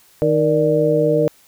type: harmonic tone with a mistuned harmonic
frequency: 155.56 Hz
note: D#3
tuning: in tune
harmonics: 1 / 2 / 3 / 4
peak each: -21 / -21 / -16 / -18 dBFS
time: 0.22-1.28 s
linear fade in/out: 0 ms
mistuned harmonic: 4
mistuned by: -92 cents
effects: white hiss -52 dBFS RMS until 1.47 s